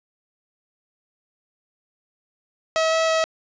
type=tone with pitch steps; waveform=sawtooth; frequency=643 / 648 / 644 Hz; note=E5 / E5 / E5; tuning=-43 / -30 / -41 cents; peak=-14 dBFS; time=2.76-3.24 s; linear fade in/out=0 ms; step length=160 ms; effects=resampled to 16000 Hz + 8-bit